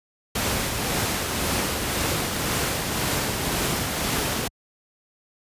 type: noise with tremolo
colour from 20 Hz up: pink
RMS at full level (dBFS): -23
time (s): 0.35-4.48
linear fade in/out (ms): 5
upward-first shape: triangle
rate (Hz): 1.9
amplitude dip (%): 35
effects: high-pass 60 Hz 12 dB/octave + resampled to 32000 Hz